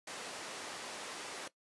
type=band-pass noise; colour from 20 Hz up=pink; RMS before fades=-45 dBFS; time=0.07-1.48 s; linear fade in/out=5 ms; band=390 to 10000 Hz; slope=12 dB/octave; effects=noise-tail reverb RT60 0.1 s tail -17 dB re dry + resampled to 24000 Hz